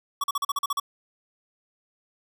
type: tone bursts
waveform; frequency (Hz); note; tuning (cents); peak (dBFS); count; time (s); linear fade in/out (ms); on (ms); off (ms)
square; 1127; C#6; +28; -24; 9; 0.21-0.799; 5; 29; 41
effects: none